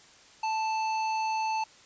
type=tone with tanh clipping; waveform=sine; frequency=880 Hz; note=A5; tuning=in tune; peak=-29 dBFS; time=0.43-1.64 s; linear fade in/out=5 ms; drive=16 dB; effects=white hiss -55 dBFS RMS until 1.85 s + resampled to 16000 Hz